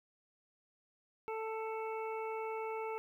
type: harmonic tone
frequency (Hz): 442.3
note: A4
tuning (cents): +9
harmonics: 1 / 2 / 3 / 5 / 6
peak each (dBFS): -39 / -42 / -48 / -50 / -54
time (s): 1.28-2.98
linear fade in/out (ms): 0
effects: 12-bit